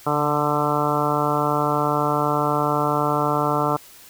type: harmonic tone with a mistuned harmonic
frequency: 148 Hz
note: D3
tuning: 14 cents sharp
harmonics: 1 / 2 / 3 / 4 / 5 / 6 / 7 / 8 / 9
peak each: -27 / -27 / -27 / -27 / -27 / -27 / -27 / -27 / -27 dBFS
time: 0.06-3.77 s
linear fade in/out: 10 ms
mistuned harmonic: 1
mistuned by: -32 cents
effects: white hiss -46 dBFS RMS until 4.09 s